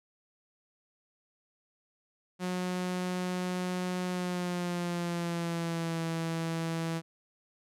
sawtooth tone with pitch glide, 181.5 to 164.52 Hz, F#3 to E3, -33 to -3 cents, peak -27 dBFS, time 2.39-7.02 s, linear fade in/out 50 ms, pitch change -170 cents, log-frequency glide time 4.06-6.02 s, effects low-pass 11000 Hz 12 dB/octave

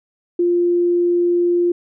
sine tone, 349.2 Hz, F4, in tune, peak -13 dBFS, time 0.39-1.72 s, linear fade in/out 5 ms, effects none

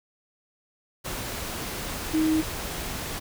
sine tone in noise, 314.5 Hz, D#4, 19 cents sharp, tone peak -20 dBFS, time 2.13-2.42 s, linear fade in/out 20 ms, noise pink, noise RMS -33 dBFS, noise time 1.04-3.2 s, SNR +10 dB, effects none

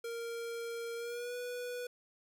square tone with pitch glide, 465.2 to 490.6 Hz, A#4 to B4, -4 to -12 cents, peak -39 dBFS, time 0.04-1.87 s, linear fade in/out 5 ms, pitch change +92 cents, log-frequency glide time 0.96-1.35 s, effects none

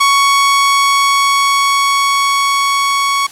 sawtooth tone with level ramp, 1114 Hz, C#6, 8 cents sharp, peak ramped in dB -4 to -8 dBFS, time 0-3.27 s, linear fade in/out 10 ms, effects white hiss -35 dBFS RMS until 3.31 s + low-pass 10000 Hz 12 dB/octave

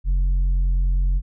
sine tone with tanh clipping, 44.72 Hz, F1, 42 cents sharp, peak -17 dBFS, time 0.04-1.22 s, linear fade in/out 50 ms, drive 4 dB, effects none

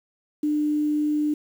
sine tone with quantisation, 299.4 Hz, D4, 33 cents sharp, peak -20 dBFS, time 0.43-1.34 s, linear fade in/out 5 ms, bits 8, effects none

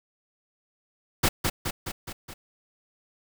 pink noise with echo, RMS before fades -21 dBFS, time 1.23-1.29 s, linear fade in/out 10 ms, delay 210 ms, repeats 5, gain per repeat -4 dB, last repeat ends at 2.34 s, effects none

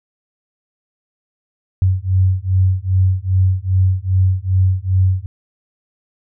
sine beating tone pair, 92.5 / 95 Hz, F#2 / F#2, 0 / +46 cents, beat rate 2.5 Hz, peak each -15 dBFS, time 1.82-5.26 s, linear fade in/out 0 ms, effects none

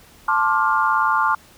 sine chord, D minor seventh, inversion second, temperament just, 881 / 1057.2 / 1174.7 / 1409.6 Hz, A5 / C6 / D6 / F6, +2 / +18 / 0 / +16 cents, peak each -21 dBFS, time 0.28-1.35 s, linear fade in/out 5 ms, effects pink hiss -49 dBFS RMS until 1.57 s

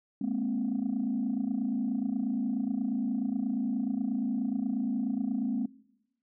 sine tone cluster, 209.1 / 236.7 / 265.9 Hz, G#3 / A#3 / C4, +12 / +27 / +28 cents, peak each -31 dBFS, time 0.21-5.66 s, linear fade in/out 5 ms, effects noise-tail reverb RT60 0.9 s tail -21 dB re dry + tanh soft clip ceiling -22 dBFS

